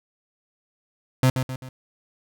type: tone with echo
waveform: 35% pulse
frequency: 129.5 Hz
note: C3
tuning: 17 cents flat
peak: -13 dBFS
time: 1.23-1.3 s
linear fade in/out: 2 ms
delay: 130 ms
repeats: 3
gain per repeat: -7 dB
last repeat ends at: 1.69 s
effects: none